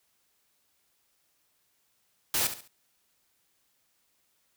white noise with echo, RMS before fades -27 dBFS, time 2.34-2.47 s, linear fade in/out 2 ms, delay 69 ms, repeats 3, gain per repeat -10 dB, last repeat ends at 2.677 s, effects white hiss -72 dBFS RMS until 4.56 s

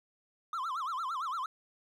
triangle tone with vibrato, 1174.7 Hz, D6, in tune, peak -31 dBFS, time 0.53-1.46 s, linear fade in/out 2 ms, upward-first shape sine, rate 8.8 Hz, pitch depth 270 cents each way, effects none

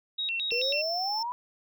sine tone with vibrato, 3204 Hz, G7, 37 cents sharp, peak -28 dBFS, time 0.18-0.82 s, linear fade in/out 10 ms, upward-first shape square, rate 4.6 Hz, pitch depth 290 cents each way
triangle tone, 5350 Hz, E8, 25 cents sharp, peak -29 dBFS, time 0.51-1.23 s, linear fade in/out 5 ms
sine exponential sweep, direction up, 463.4 to 1000 Hz, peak -30 dBFS, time 0.52-1.32 s, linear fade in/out 0 ms
effects none

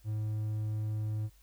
triangle tone, 107.5 Hz, A2, 40 cents flat, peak -29 dBFS, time 0.04-1.3 s, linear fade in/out 50 ms, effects added 50 Hz sine -59 dBFS peak until 1.42 s + white hiss -67 dBFS RMS until 1.42 s

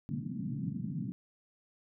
pink band-pass noise, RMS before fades -37 dBFS, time 0.09-1.12 s, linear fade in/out 0 ms, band 120 to 260 Hz, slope 48 dB/octave, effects none

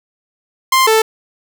sawtooth tone pair in turn, 1049 / 441.1 Hz, C6 / A4, +4 / +4 cents, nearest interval octave + minor third, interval 1500 cents, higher first, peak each -5 dBFS, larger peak neither, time 0.72-0.87 / 0.87-1.02 s, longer neither, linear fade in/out 5 ms, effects none

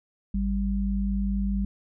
sine tone pair together, 52.26 / 197.2 Hz, G#1 / G3, +12 / +11 cents, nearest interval octave + major seventh, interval 2299 cents, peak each -26 dBFS, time 0.34-1.65 s, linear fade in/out 5 ms, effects none

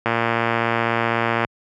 click train, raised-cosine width 0.5 ms, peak -4 dBFS, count 162, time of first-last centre 0.06-1.448 s, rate 116 Hz, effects high-pass 80 Hz 12 dB/octave

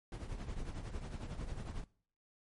brown noise with tremolo, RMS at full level -39 dBFS, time 0.12-1.84 s, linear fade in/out 2 ms, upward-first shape triangle, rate 11 Hz, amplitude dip 70%, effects noise-tail reverb RT60 0.5 s tail -21 dB re dry + MP3 48 kbps

